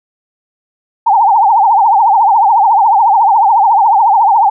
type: tone with vibrato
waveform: sine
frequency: 852 Hz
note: G#5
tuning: 44 cents sharp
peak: -5 dBFS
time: 1.06-4.5 s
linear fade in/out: 10 ms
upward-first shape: triangle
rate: 14 Hz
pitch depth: 210 cents each way
effects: none